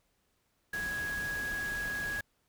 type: tone in noise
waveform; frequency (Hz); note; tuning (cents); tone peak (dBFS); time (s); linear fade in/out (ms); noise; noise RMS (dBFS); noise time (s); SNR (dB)
sine; 1661.2; G#6; 0; -33; 0.73-2.21; 5; pink; -43; 0.73-2.21; +7
effects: pink hiss -75 dBFS RMS until 2.48 s